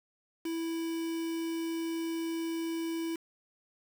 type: tone with quantisation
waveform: triangle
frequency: 329.6 Hz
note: E4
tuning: in tune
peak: -30 dBFS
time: 0.45-3.16 s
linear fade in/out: 5 ms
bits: 7
effects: none